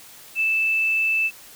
sine tone, 2637 Hz, E7, in tune, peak -18 dBFS, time 0.35-1.31 s, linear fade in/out 50 ms, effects white hiss -45 dBFS RMS until 1.55 s

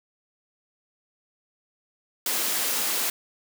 white high-pass noise, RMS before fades -26 dBFS, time 2.26-3.1 s, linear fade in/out 2 ms, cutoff 210 Hz, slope 24 dB/octave, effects none

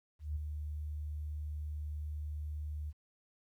sine tone with ADSR envelope, 75.2 Hz, D2, 42 cents sharp, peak -32 dBFS, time 0.19-2.93 s, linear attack 170 ms, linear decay 10 ms, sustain -5 dB, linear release 41 ms, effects 12-bit

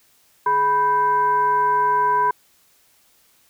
sine tone with frequency modulation, 987.8 Hz, B5, in tune, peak -15 dBFS, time 0.46-2.31 s, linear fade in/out 5 ms, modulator 569 Hz, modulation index 0.51, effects white hiss -58 dBFS RMS until 3.49 s

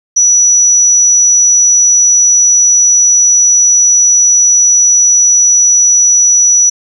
sine tone, 5890 Hz, F#8, 9 cents flat, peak -4 dBFS, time 0.16-6.7 s, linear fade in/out 10 ms, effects 7-bit

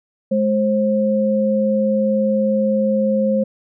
sine tone pair together, 210.9 / 531.4 Hz, G#3 / C5, +27 / +27 cents, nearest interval octave + major third, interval 1600 cents, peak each -17 dBFS, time 0.31-3.44 s, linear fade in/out 10 ms, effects none

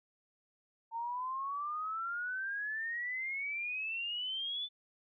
sine exponential sweep, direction up, 904 to 3520 Hz, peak -35 dBFS, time 0.91-4.69 s, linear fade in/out 50 ms, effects none

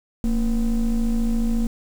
triangle ring-modulated tone, 128.1 Hz, C3, 36 cents flat, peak -13 dBFS, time 0.24-1.67 s, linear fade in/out 2 ms, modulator 101 Hz, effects 7-bit

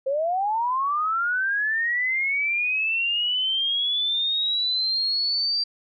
sine linear sweep, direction up, 519 to 4708 Hz, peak -21 dBFS, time 0.06-5.64 s, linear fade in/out 10 ms, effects none

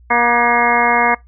harmonic tone with a mistuned harmonic, 238.3 Hz, A#3, 38 cents sharp, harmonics 1 / 2 / 3 / 4 / 5 / 6 / 7 / 8 / 9, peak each -24 / -22 / -18 / -16 / -19 / -27 / -20 / -25 / -17 dBFS, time 0.1-1.15 s, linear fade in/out 10 ms, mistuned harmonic 6, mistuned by +71 cents, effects noise-tail reverb RT60 0.2 s tail -25 dB re dry + added 60 Hz sine -42 dBFS peak until 1.27 s

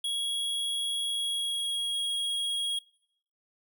square tone with pitch glide, 3322 to 3295 Hz, G#7 to G#7, 0 to -14 cents, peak -29 dBFS, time 0.04-2.79 s, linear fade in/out 5 ms, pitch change -14 cents, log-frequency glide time 1.05-2.03 s, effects noise-tail reverb RT60 0.8 s tail -25 dB re dry

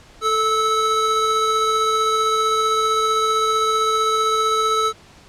square tone pair together, 440 / 1304.5 Hz, A4 / E6, 0 / -18 cents, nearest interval octave + perfect fifth, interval 1882 cents, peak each -23 / -18 dBFS, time 0.21-4.93 s, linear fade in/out 50 ms, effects pink hiss -47 dBFS RMS until 5.28 s + low-pass 7000 Hz 12 dB/octave

